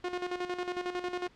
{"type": "tone with tremolo", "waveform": "sawtooth", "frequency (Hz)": 358.2, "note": "F4", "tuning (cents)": 44, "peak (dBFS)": -27, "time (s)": [0.04, 1.28], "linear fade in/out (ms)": 5, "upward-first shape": "square", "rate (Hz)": 11, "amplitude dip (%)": 65, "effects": ["pink hiss -61 dBFS RMS until 1.35 s", "low-pass 4000 Hz 12 dB/octave"]}